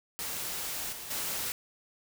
white noise with level steps, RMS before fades -36 / -42 / -34 dBFS, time 0.19-1.52 s, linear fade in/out 0 ms, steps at 0.92 / 1.1 s, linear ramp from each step 10 ms, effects none

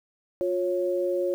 sine tone pair together, 355.7 / 550.2 Hz, F4 / C#5, +32 / -13 cents, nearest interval minor sixth, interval 755 cents, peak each -26 / -26 dBFS, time 0.41-1.34 s, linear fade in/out 0 ms, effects 9-bit

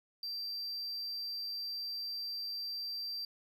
triangle tone, 4699 Hz, D8, in tune, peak -36 dBFS, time 0.23-3.25 s, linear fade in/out 2 ms, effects none

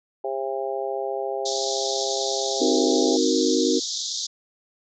harmonic tone, 134.2 Hz, C3, 44 cents sharp, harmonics 3 / 4 / 5 / 6, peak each -29 / -30 / -31 / -32 dBFS, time 0.24-3.17 s, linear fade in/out 5 ms
pink band-pass noise, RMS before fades -29 dBFS, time 1.45-4.27 s, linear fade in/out 10 ms, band 3500 to 7000 Hz, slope 96 dB/octave
sine chord, C half-diminished seventh, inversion none, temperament equal, 261.6 / 311.1 / 370 / 466.2 Hz, C4 / Eb4 / Gb4 / Bb4, 0 / 0 / 0 / 0 cents, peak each -24 dBFS, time 2.6-3.8 s, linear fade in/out 20 ms
effects none

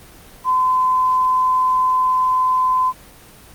sine tone, 1022 Hz, C6, 41 cents flat, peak -13 dBFS, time 0.44-2.93 s, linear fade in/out 50 ms, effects pink hiss -43 dBFS RMS until 3.54 s + Opus 24 kbps

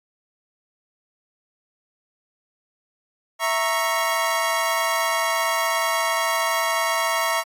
25% pulse chord, A# diminished, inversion second, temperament equal with one note detuned, 659.3 / 932.3 / 1101.7 Hz, E5 / A#5 / C#6, 0 / 0 / -11 cents, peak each -21 dBFS, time 3.39-7.44 s, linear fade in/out 50 ms, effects AAC 48 kbps

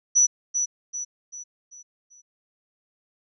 sine tone with echo, 5920 Hz, F#8, in tune, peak -14 dBFS, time 0.15-0.27 s, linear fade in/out 20 ms, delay 390 ms, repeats 5, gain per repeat -7 dB, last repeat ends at 2.22 s, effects none

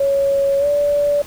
sine tone with pitch glide, 554.4 to 579.3 Hz, C#5 to D5, 0 to -24 cents, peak -13 dBFS, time 0-1.22 s, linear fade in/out 5 ms, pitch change +76 cents, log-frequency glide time 0.59-0.66 s, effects pink hiss -38 dBFS RMS until 1.26 s

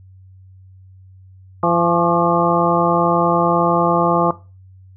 harmonic tone with a mistuned harmonic, 170.9 Hz, F3, 37 cents flat, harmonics 1 / 2 / 3 / 4 / 5 / 6 / 7, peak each -21 / -21 / -21 / -21 / -21 / -21 / -21 dBFS, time 1.63-4.31 s, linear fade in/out 2 ms, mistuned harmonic 6, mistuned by +87 cents, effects noise-tail reverb RT60 0.3 s tail -17 dB re dry + added 94 Hz sine -41 dBFS peak until 4.96 s

